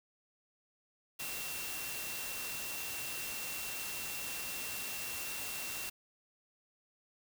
sine tone in noise, 2722 Hz, F7, 45 cents flat, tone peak -45 dBFS, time 1.19-5.9 s, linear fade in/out 10 ms, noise white, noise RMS -41 dBFS, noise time 1.19-5.9 s, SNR -7 dB, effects none

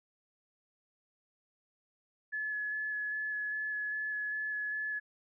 sine tone with vibrato, 1709 Hz, G#6, 49 cents sharp, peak -33 dBFS, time 2.32-5 s, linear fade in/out 20 ms, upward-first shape square, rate 2.5 Hz, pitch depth 9 cents each way, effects none

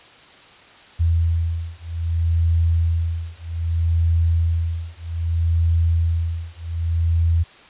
sine beating tone pair, 83 / 83.63 Hz, E2 / E2, +12 / +26 cents, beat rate 0.63 Hz, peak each -20 / -20 dBFS, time 0.99-7.44 s, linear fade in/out 20 ms, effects white hiss -46 dBFS RMS until 7.69 s + resampled to 8000 Hz

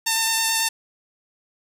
5% pulse tone with vibrato, 900 Hz, A5, 39 cents sharp, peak -7 dBFS, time 0.06-0.69 s, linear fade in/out 10 ms, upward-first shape square, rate 9.1 Hz, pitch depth 9 cents each way, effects none

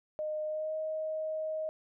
sine tone with pitch glide, 614 to 627.3 Hz, D#5 to D#5, -23 to +14 cents, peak -32 dBFS, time 0.19-1.69 s, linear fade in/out 0 ms, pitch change +37 cents, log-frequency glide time 0.45-0.75 s, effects none

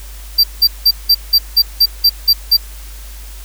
square tone bursts, 4699 Hz, D8, in tune, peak -6 dBFS, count 10, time 0.38-2.57 s, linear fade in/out 10 ms, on 57 ms, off 180 ms, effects added 50 Hz sine -29 dBFS peak until 3.44 s + white hiss -38 dBFS RMS until 3.44 s

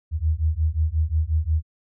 sine beating tone pair, 76.2 / 81.8 Hz, D#2 / E2, -36 / -13 cents, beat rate 5.6 Hz, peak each -22 dBFS, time 0.11-1.63 s, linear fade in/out 50 ms, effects none

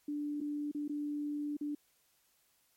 sine tone with dropouts, 293.7 Hz, D4, in tune, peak -34 dBFS, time 0.08-1.75 s, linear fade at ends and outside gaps 5 ms, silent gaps 0.405-0.411 / 0.715-0.747 / 0.88-0.894 / 1.569-1.61 s, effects white hiss -72 dBFS RMS until 2.76 s + MP3 64 kbps

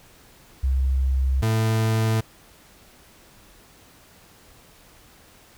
sine / 40% pulse tone pair in turn, 66 / 111 Hz, C2 / A2, +16 / +16 cents, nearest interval major sixth, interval 900 cents, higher second, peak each -18 dBFS, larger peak neither, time 0.63-1.42 / 1.42-2.21 s, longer neither, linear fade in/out 10 ms, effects pink hiss -52 dBFS RMS until 5.57 s

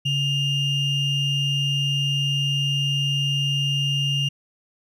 triangle ring-modulated tone, 1480 Hz, F#6, in tune, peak -15 dBFS, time 0.05-4.29 s, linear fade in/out 10 ms, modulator 1340 Hz, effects none

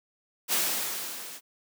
white noise with level ramp, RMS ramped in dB -24 to -43 dBFS, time 0.48-1.41 s, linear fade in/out 50 ms, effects high-pass 200 Hz 12 dB/octave

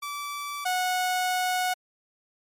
sawtooth tone pair in turn, 1158 / 733.3 Hz, D6 / F#5, -25 / -16 cents, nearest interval minor sixth, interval 791 cents, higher first, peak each -28 / -20 dBFS, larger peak second, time 0.02-0.65 / 0.65-1.74 s, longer second, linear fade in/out 10 ms, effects MP3 64 kbps

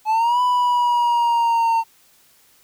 triangle linear two-way sweep, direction up then down, 856 to 994 to 907 Hz, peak -13 dBFS, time 0.05-1.84 s, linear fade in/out 50 ms, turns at 0.41 s, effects white hiss -55 dBFS RMS until 2.63 s

